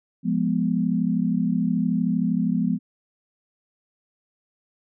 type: chord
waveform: sine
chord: F diminished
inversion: none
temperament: equal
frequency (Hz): 174.61 / 207.7 / 246.9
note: F3 / Ab3 / Cb4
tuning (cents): 0 / 0 / 0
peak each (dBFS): -24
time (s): 0.23-2.79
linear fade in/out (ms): 50
effects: none